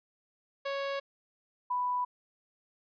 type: tone pair in turn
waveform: sawtooth / sine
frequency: 554.4 / 989.9 Hz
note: C#5 / B5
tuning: 0 / +4 cents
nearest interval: minor seventh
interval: 1004 cents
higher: second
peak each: -28 dBFS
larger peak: neither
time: 0.65-1 / 1.7-2.05 s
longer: neither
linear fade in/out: 10 ms
effects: resampled to 11025 Hz